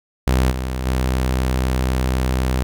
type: tone with level steps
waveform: sawtooth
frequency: 64 Hz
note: C2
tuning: 38 cents flat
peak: -10 / -18 / -13 dBFS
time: 0.27-2.63 s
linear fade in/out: 0 ms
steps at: 0.5 / 0.85 s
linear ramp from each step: 20 ms
effects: none